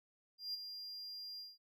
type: tone with ADSR envelope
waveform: triangle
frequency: 4800 Hz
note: D8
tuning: 37 cents sharp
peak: -36 dBFS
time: 0.38-1.58 s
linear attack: 160 ms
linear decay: 17 ms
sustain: -8 dB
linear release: 190 ms
effects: none